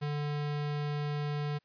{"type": "tone", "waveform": "square", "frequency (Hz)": 147.1, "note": "D3", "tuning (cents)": 3, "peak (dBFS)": -32, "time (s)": [0.01, 1.59], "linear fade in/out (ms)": 20, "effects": ["white hiss -75 dBFS RMS until 1.64 s", "resampled to 11025 Hz"]}